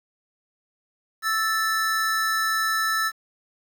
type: tone pair together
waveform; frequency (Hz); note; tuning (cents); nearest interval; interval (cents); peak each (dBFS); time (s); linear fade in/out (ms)
square; 1318.5 / 1760; E6 / A6; 0 / 0; perfect fourth; 500; -25; 1.22-3.12; 50
effects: 8-bit